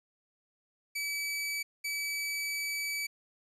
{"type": "tone bursts at uneven times", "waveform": "sawtooth", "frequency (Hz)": 2294, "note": "D7", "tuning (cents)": -41, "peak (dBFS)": -29, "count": 2, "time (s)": [[0.95, 1.63], [1.84, 3.07]], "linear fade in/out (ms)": 10, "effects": ["resampled to 32000 Hz", "11-bit"]}